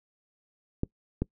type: clicks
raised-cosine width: 3 ms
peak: -14 dBFS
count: 2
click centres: 0.834 / 1.22 s
effects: noise-tail reverb RT60 0.1 s tail -24 dB re dry